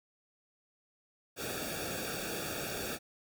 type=noise with comb filter; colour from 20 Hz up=pink; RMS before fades=-38 dBFS; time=1.36-2.99 s; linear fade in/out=50 ms; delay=0.98 ms; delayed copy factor=-1; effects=none

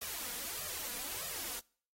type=noise with flanger; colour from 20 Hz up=white; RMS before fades=-41 dBFS; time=0.01-1.6 s; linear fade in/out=10 ms; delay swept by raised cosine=1.6 to 4.2 ms; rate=1.6 Hz; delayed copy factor=+0.8; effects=noise-tail reverb RT60 0.5 s tail -25 dB re dry + AAC 48 kbps

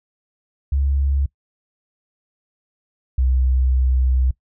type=tone pair in turn; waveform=sine; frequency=69.3 / 64.21 Hz; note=C#2 / C2; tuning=0 / -32 cents; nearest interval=minor second; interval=132 cents; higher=first; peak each=-15 / -13 dBFS; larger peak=second; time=0.72-1.26 / 3.18-4.31 s; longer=second; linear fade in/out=5 ms; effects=noise-tail reverb RT60 0.1 s tail -22 dB re dry + tanh soft clip ceiling -9 dBFS

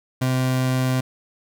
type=tone; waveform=30% pulse; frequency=129 Hz; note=C3; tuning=24 cents flat; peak=-16 dBFS; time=0.21-1.01 s; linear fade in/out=10 ms; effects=none

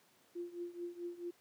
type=tone with tremolo; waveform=sine; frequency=348.1 Hz; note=F4; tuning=6 cents flat; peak=-37 dBFS; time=0.35-1.31 s; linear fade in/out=10 ms; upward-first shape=triangle; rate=4.6 Hz; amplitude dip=90%; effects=pink hiss -68 dBFS RMS until 1.4 s + high-pass 200 Hz 12 dB/octave

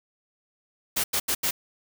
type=noise bursts at uneven times; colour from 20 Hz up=white; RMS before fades=-25 dBFS; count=4; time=0.96-1.04 / 1.13-1.2 / 1.28-1.35 / 1.43-1.51 s; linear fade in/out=10 ms; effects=none

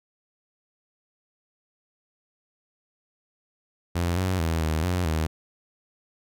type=tone with pitch steps; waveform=sawtooth; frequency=86.5 / 93.1 / 81.6 / 78.8 / 90.1 / 79.2 Hz; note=F2 / F#2 / E2 / D#2 / F#2 / D#2; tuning=-16 / +11 / -17 / +23 / -45 / +31 cents; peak=-19 dBFS; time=3.95-5.27 s; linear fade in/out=10 ms; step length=220 ms; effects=none

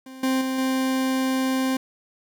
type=tone with level steps; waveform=40% pulse; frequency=262.1 Hz; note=C4; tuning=3 cents sharp; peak=-37 / -19 / -23 / -20 dBFS; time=0.06-1.77 s; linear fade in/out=5 ms; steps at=0.23 / 0.41 / 0.58 s; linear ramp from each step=5 ms; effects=9-bit

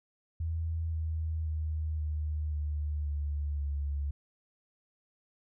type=tone with pitch steps; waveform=sine; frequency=81.6 / 79.78 / 78.01 / 76.27 / 74.57 / 72.91 / 71.28 Hz; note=E2 / D#2 / D#2 / D#2 / D2 / D2 / C#2; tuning=-17 / +44 / +5 / -34 / +27 / -12 / +49 cents; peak=-30 dBFS; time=0.4-4.11 s; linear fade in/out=5 ms; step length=530 ms; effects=none

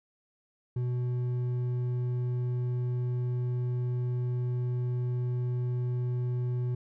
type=tone with hard clipping; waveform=sine; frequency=123.47 Hz; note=B2; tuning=in tune; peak=-29 dBFS; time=0.76-6.75 s; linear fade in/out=5 ms; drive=5 dB; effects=none

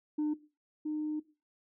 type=tone pair in turn; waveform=sine; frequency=301.5 / 305 Hz; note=D4 / D#4; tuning=+46 / -34 cents; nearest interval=unison; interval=20 cents; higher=second; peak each=-26 / -31 dBFS; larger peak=first; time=0.18-0.34 / 0.85-1.2 s; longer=second; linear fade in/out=10 ms; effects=noise-tail reverb RT60 0.3 s tail -17 dB re dry + tanh soft clip ceiling -27 dBFS

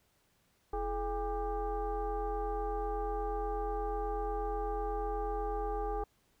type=tone with frequency modulation; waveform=sine; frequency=425.1 Hz; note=G#4; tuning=40 cents sharp; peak=-32 dBFS; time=0.73-6.04 s; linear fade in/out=5 ms; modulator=381 Hz; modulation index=1.4; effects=pink hiss -72 dBFS RMS until 6.4 s

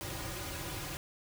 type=noise with comb filter; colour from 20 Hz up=pink; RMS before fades=-40 dBFS; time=0.01-0.97 s; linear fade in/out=0 ms; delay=4.5 ms; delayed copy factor=-0.85; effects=none

